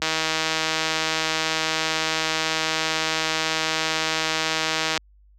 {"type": "click train", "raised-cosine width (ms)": 0.2, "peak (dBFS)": -5, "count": 789, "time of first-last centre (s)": [0.02, 4.976], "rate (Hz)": 159, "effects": ["added 50 Hz sine -27 dBFS peak until 5.38 s", "high-pass 200 Hz 12 dB/octave"]}